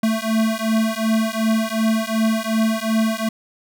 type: beating tone pair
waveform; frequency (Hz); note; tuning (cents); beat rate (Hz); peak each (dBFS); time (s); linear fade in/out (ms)
square; 220.3 / 223; A3 / A3; +2 / +23; 2.7; -21; 0.03-3.29; 5
effects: none